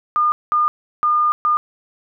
sine tone bursts at uneven times, 1213 Hz, D#6, 44 cents flat, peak -13 dBFS, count 4, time 0.16-0.32 / 0.52-0.68 / 1.03-1.32 / 1.45-1.57 s, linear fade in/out 0 ms, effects none

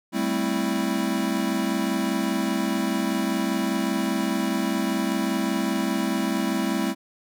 square chord, A minor seventh, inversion third, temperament equal with one note detuned, 196 / 221 / 261.6 / 329.6 Hz, G3 / A3 / C4 / E4, 0 / +8 / 0 / 0 cents, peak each -29 dBFS, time 0.12-6.95 s, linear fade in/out 50 ms, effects none

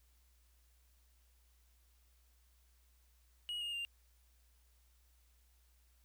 triangle tone with pitch steps, 2900 / 2845 / 2792 Hz, F#7 / F7 / F7, -35 / +31 / -1 cents, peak -37 dBFS, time 3.49-3.85 s, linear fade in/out 0 ms, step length 120 ms, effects added 60 Hz sine -67 dBFS peak until 6.04 s + white hiss -75 dBFS RMS until 6.04 s

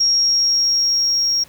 triangle tone with level ramp, 5588 Hz, F8, in tune, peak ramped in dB -9 to -13 dBFS, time 0-1.44 s, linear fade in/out 10 ms, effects tanh soft clip ceiling -11 dBFS + pink hiss -47 dBFS RMS until 1.48 s

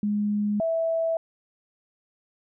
sine tone pair in turn, 207.5 / 656.3 Hz, G#3 / E5, -1 / -8 cents, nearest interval octave + minor sixth, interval 1993 cents, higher second, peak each -22 dBFS, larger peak neither, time 0.03-0.6 / 0.6-1.17 s, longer neither, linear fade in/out 2 ms, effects none

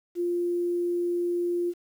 sine tone with quantisation, 349.2 Hz, F4, in tune, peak -24 dBFS, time 0.15-1.74 s, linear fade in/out 50 ms, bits 9, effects none

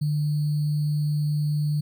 sine tone with sample-and-hold, 149.2 Hz, D3, 28 cents sharp, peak -21 dBFS, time 0.01-1.81 s, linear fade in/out 10 ms, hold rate 4410 Hz, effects none

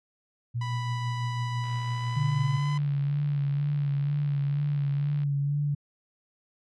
sine tone with tremolo, 119.4 Hz, A#2, 42 cents sharp, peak -26 dBFS, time 0.54-2.59 s, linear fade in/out 20 ms, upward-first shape triangle, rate 6 Hz, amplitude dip 40%
sawtooth tone with pitch glide, 987.8 to 1009.7 Hz, B5 to B5, 0 to +38 cents, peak -31 dBFS, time 0.61-2.78 s, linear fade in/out 5 ms, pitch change +38 cents, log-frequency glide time 1.72-2.66 s
click train, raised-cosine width 0.3 ms, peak -33 dBFS, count 245, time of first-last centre 1.64-5.234 s, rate 67.9 Hz
sine tone with vibrato, 143.4 Hz, D3, 41 cents flat, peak -24 dBFS, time 2.16-5.75 s, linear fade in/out 10 ms, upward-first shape sine, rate 2.1 Hz, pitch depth 32 cents each way
effects low-pass 5000 Hz 12 dB/octave

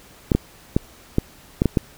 clicks, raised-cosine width 3 ms, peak -3 dBFS, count 7, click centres 0.318 / 0.35 / 0.765 / 1.184 / 1.619 / 1.657 / 1.772 s, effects pink hiss -48 dBFS RMS until 1.97 s

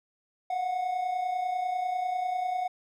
triangle tone pair together, 704.9 / 735 Hz, F5 / F#5, +16 / -12 cents, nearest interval minor second, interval 72 cents, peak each -34 / -26 dBFS, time 0.5-2.68 s, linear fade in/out 5 ms, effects none

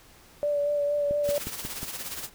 sine tone with vibrato, 581 Hz, D5, 19 cents flat, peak -23 dBFS, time 0.43-1.38 s, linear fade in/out 0 ms, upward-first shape sine, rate 4.3 Hz, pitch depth 19 cents each way
click train, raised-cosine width 3 ms, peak -23 dBFS, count 5, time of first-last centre 1.11-1.831 s, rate 5.55 Hz
white noise with tremolo, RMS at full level -34 dBFS, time 1.23-2.3 s, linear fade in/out 50 ms, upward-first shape sine, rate 17 Hz, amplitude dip 55%
effects pink hiss -54 dBFS RMS until 2.34 s

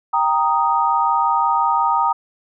sine chord, Eb major, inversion first, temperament equal with one note detuned, 786.7 / 932.3 / 1244.5 Hz, G5 / Bb5 / Eb6, +6 / 0 / 0 cents, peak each -21 / -17 / -19 dBFS, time 0.13-2.13 s, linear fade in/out 10 ms, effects none

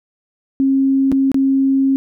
sine tone with dropouts, 270 Hz, C#4, 45 cents flat, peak -11 dBFS, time 0.6-1.96 s, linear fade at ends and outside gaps 0 ms, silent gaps 1.117-1.124 / 1.317-1.344 s, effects none

